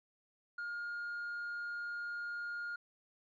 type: tone with tanh clipping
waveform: sine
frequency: 1419 Hz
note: F6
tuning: 27 cents sharp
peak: -39 dBFS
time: 0.58-2.76 s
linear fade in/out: 5 ms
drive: 1 dB
effects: none